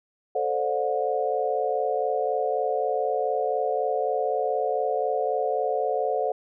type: chord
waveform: sine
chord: D dominant seventh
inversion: second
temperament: equal with one note detuned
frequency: 440 / 523.3 / 587.3 / 724.3 Hz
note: A4 / C5 / D5 / F#5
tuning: 0 / 0 / 0 / -37 cents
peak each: -28 / -28 / -30 / -27 dBFS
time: 0.35-6.32 s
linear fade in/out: 5 ms
effects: none